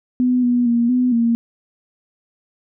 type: tone with pitch steps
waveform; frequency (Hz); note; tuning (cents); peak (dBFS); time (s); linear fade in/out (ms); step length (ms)
sine; 250 / 243.8 / 235.7 / 250.2 / 232.6; B3 / B3 / A#3 / B3 / A#3; +21 / -22 / +19 / +23 / -4; -13; 0.2-1.35; 0; 230
effects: none